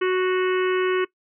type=harmonic tone with a mistuned harmonic; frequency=369.9 Hz; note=F#4; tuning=in tune; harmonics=1 / 3 / 4 / 5 / 6 / 7 / 8; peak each=-19 / -29 / -31 / -33 / -35 / -36 / -37 dBFS; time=0.01-1.05 s; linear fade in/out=10 ms; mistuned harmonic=6; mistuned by=-25 cents; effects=noise-tail reverb RT60 0.1 s tail -20 dB re dry